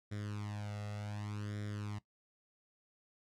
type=tone with flanger; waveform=sawtooth; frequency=103.9 Hz; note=G#2; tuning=1 cent sharp; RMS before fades=-42 dBFS; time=0.11-1.99 s; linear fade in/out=10 ms; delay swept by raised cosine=0.55 to 1.52 ms; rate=0.67 Hz; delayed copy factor=+0.8; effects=noise-tail reverb RT60 0.1 s tail -17 dB re dry + low-pass 8000 Hz 12 dB/octave